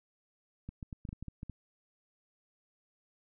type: clicks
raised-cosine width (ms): 5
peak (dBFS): -29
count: 10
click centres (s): 0.69 / 0.828 / 0.928 / 1.052 / 1.09 / 1.129 / 1.226 / 1.283 / 1.431 / 1.497
effects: none